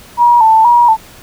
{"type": "tone with vibrato", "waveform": "sine", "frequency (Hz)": 920, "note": "A#5", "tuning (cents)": -23, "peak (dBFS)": -4, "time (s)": [0.17, 0.97], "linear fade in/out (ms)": 50, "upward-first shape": "square", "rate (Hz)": 2.1, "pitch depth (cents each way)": 67, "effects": ["pink hiss -38 dBFS RMS until 1.22 s"]}